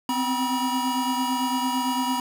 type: tone cluster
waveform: square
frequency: 255.1 / 264 / 966 Hz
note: C4 / C4 / B5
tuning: -44 / +16 / -39 cents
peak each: -28 / -32 / -26 dBFS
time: 0.09-2.2 s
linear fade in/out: 2 ms
effects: none